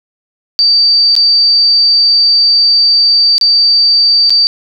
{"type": "tone with dropouts", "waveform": "sine", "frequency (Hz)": 4633, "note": "D8", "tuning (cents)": -24, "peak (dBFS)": -5, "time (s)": [0.59, 4.47], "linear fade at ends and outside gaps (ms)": 0, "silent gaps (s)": [[1.153, 1.164], [3.381, 3.412], [4.296, 4.304]], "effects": []}